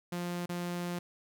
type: tone with dropouts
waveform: sawtooth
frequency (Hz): 175.4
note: F3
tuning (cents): +8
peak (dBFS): -30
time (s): 0.12-0.99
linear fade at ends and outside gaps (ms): 5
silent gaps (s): 0.46-0.492
effects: none